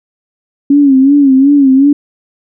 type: tone with vibrato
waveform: sine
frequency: 275.4 Hz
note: C#4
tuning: 11 cents flat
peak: -3 dBFS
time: 0.7-1.93 s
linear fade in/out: 5 ms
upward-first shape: sine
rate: 2.7 Hz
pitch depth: 87 cents each way
effects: none